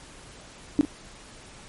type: tone with echo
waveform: sine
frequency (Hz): 293.7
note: D4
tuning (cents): 0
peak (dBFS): -14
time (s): 0.79-0.81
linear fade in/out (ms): 0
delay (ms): 40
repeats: 1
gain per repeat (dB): -12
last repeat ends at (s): 0.85
effects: pink hiss -47 dBFS RMS until 1.68 s + MP3 48 kbps